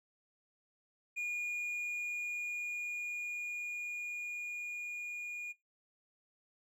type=tone with level ramp; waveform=triangle; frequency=2436 Hz; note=D#7; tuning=37 cents flat; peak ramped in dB=-33 to -38 dBFS; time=1.16-5.53 s; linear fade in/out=20 ms; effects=noise-tail reverb RT60 0.2 s tail -19 dB re dry